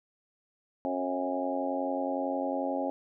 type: harmonic tone with a mistuned harmonic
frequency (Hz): 91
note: F#2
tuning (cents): -28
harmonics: 3 / 4 / 5 / 6 / 7 / 8 / 9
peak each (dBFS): -33 / -42 / -44 / -34 / -36 / -41 / -36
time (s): 0.85-2.9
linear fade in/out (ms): 0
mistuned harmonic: 8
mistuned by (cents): -20
effects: none